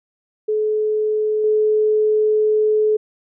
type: tone with level steps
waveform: sine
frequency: 428.7 Hz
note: A4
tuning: 45 cents flat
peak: -16 / -13 dBFS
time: 0.48-2.97 s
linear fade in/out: 10 ms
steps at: 1.44 s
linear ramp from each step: 2 ms
effects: none